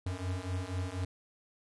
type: beating tone pair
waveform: square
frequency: 89.7 / 93.8 Hz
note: F2 / F#2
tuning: +47 / +24 cents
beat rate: 4.1 Hz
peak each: -38 / -37 dBFS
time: 0.06-1.05 s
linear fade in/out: 5 ms
effects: resampled to 24000 Hz